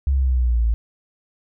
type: exponential sweep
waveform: sine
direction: down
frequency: 69.5 to 55 Hz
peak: -15 dBFS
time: 0.07-0.74 s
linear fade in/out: 0 ms
effects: none